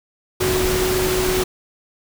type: tone in noise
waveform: sine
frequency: 370 Hz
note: F#4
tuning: in tune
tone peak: -19 dBFS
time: 0.4-1.44 s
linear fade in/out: 10 ms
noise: pink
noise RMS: -22 dBFS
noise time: 0.4-1.44 s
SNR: 0 dB
effects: none